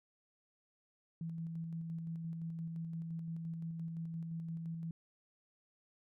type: tone with tremolo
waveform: sine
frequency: 164.81 Hz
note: E3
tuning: in tune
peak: -38 dBFS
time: 1.21-4.91 s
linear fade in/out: 2 ms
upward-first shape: square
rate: 5.8 Hz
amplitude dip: 25%
effects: none